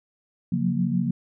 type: chord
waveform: sine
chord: Gb major seventh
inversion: second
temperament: equal with one note detuned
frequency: 138.59 / 178.39 / 185 / 233.1 Hz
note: Db3 / F3 / Gb3 / Bb3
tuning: 0 / +37 / 0 / 0 cents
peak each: -28 / -25 / -28 / -26 dBFS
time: 0.52-1.11 s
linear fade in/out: 5 ms
effects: none